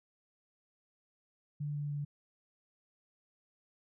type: tone with pitch steps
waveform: sine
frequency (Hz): 146.83 / 145.9 / 144.98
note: D3 / D3 / D3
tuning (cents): 0 / -11 / -22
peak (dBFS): -34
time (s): 1.6-2.05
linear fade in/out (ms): 10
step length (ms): 150
effects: none